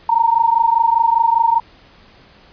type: tone pair together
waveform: sine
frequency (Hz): 910 / 935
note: A#5 / A#5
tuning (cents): -42 / +5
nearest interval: unison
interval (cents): 47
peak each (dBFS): -14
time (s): 0.09-1.6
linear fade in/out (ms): 5
effects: pink hiss -47 dBFS RMS until 2.52 s + resampled to 11025 Hz